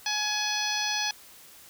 harmonic tone with a mistuned harmonic, 842 Hz, G#5, 24 cents sharp, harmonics 1 / 2 / 3 / 4 / 5 / 6 / 7, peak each -34 / -34 / -34 / -34 / -34 / -34 / -34 dBFS, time 0.06-1.11 s, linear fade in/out 2 ms, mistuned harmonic 5, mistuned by +35 cents, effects white hiss -51 dBFS RMS until 1.69 s

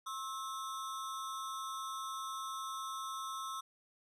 square ring-modulated tone, 1192 Hz, D6, 25 cents sharp, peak -37 dBFS, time 0.06-3.61 s, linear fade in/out 10 ms, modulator 115 Hz, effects resampled to 32000 Hz

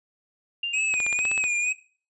sine tone with exponential decay, 2794 Hz, F7, in tune, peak -23 dBFS, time 0.63-1.08 s, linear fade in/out 5 ms, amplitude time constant 96 ms
square tone with vibrato, 2503 Hz, D#7, 10 cents sharp, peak -23 dBFS, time 0.73-1.73 s, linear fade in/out 10 ms, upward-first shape sine, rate 2.1 Hz, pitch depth 71 cents each way
click train, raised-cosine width 0.3 ms, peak -17 dBFS, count 9, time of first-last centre 0.94-1.44 s, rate 16 Hz
effects noise-tail reverb RT60 0.4 s tail -18 dB re dry + resampled to 22050 Hz

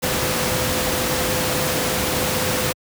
sine tone in noise, 509 Hz, C5, 48 cents flat, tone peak -27 dBFS, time 0.02-2.73 s, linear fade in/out 20 ms, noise pink, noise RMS -21 dBFS, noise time 0.02-2.73 s, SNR -9 dB, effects high-pass 80 Hz 12 dB/octave

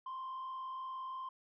sine tone with frequency modulation, 1046.5 Hz, C6, in tune, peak -38 dBFS, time 0.06-1.29 s, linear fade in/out 5 ms, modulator 42.8 Hz, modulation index 0.46, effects tanh soft clip ceiling -39 dBFS

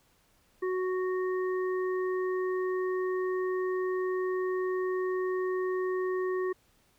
harmonic tone, 370 Hz, F#4, in tune, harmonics 1 / 3 / 5, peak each -28 / -39 / -42 dBFS, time 0.62-6.53 s, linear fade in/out 10 ms, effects pink hiss -67 dBFS RMS until 6.98 s

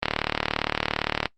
click train, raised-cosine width 0.3 ms, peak -5 dBFS, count 47, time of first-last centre 0.03-1.257 s, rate 37.5 Hz, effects noise-tail reverb RT60 0.1 s tail -20 dB re dry + Opus 24 kbps

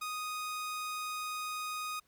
sawtooth tone, 1244 Hz, D#6, 1 cent flat, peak -32 dBFS, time 0.01-2 s, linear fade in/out 10 ms, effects pink hiss -71 dBFS RMS until 2.07 s + MP3 96 kbps

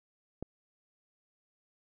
click, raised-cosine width 2 ms, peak -24 dBFS, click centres 0.426 s, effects none

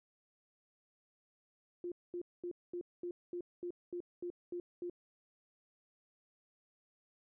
sine tone bursts, 351.4 Hz, F4, 11 cents sharp, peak -38 dBFS, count 11, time 1.84-4.898 s, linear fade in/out 2 ms, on 78 ms, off 220 ms, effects none

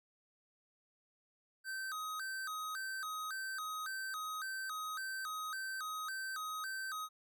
square tone with vibrato, 1396.9 Hz, F6, in tune, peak -40 dBFS, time 1.64-7.09 s, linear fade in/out 50 ms, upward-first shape square, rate 1.8 Hz, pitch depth 180 cents each way, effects none

